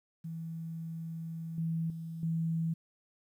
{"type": "tone with level steps", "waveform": "sine", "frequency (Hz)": 163.8, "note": "E3", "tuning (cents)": -11, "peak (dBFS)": [-37, -30, -38, -29], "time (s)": [0.24, 2.74], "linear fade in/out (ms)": 10, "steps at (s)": [1.58, 1.9, 2.23], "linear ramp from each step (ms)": 2, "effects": ["11-bit"]}